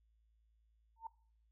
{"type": "tone with exponential growth", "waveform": "sine", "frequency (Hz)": 904, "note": "A5", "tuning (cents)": 47, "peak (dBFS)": -38, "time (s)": [0.96, 1.07], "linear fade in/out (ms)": 5, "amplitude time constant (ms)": 22, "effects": ["noise-tail reverb RT60 0.5 s tail -22 dB re dry", "added 55 Hz sine -70 dBFS peak until 1.51 s"]}